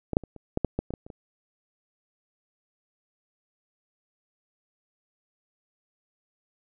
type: clicks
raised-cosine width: 2 ms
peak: -15 / -6 / -27 / -30 / -11 / -9 / -13 / -21 / -18 / -30 / -27 dBFS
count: 11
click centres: 0.133 / 0.169 / 0.237 / 0.363 / 0.574 / 0.647 / 0.79 / 0.906 / 0.938 / 1.065 / 1.102 s
effects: none